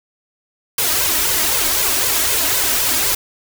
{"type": "noise with flanger", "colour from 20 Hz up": "white", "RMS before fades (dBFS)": -17, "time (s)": [0.78, 3.15], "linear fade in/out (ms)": 5, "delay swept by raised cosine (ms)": [1.9, 3.2], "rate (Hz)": 3.9, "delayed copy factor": 0.9, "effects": []}